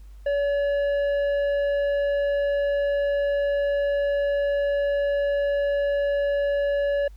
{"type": "tone with tanh clipping", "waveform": "sine", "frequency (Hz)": 569, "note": "C#5", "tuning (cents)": 45, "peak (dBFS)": -22, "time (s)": [0.26, 7.08], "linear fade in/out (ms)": 5, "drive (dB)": 8, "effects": ["added 50 Hz sine -41 dBFS peak until 7.16 s", "pink hiss -63 dBFS RMS until 7.16 s"]}